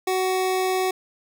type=tone; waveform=25% pulse; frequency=373.6 Hz; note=F#4; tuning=17 cents sharp; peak=-17 dBFS; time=0.07-0.91 s; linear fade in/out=5 ms; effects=none